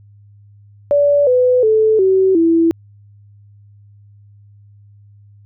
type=tone with pitch steps; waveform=sine; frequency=576 / 501.4 / 436.5 / 380 / 330.8 Hz; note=D5 / B4 / A4 / F#4 / E4; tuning=-34 / +26 / -14 / +46 / +6 cents; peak=-9 dBFS; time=0.91-2.71 s; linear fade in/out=0 ms; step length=360 ms; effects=added 102 Hz sine -42 dBFS peak until 5.45 s